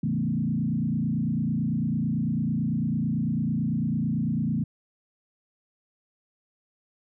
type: tone with frequency modulation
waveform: sine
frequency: 190 Hz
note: F#3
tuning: 46 cents sharp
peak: -23 dBFS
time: 0.03-4.64 s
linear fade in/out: 5 ms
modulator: 29 Hz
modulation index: 2.1
effects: none